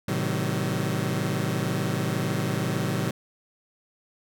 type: chord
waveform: sawtooth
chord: A diminished seventh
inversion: none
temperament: just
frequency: 110 / 132 / 158.4 / 190.08 Hz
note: A2 / C3 / Eb3 / Gb3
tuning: 0 / +16 / +31 / +47 cents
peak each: -27 / -26 / -26 / -26 dBFS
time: 0.08-3.11 s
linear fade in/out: 5 ms
effects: none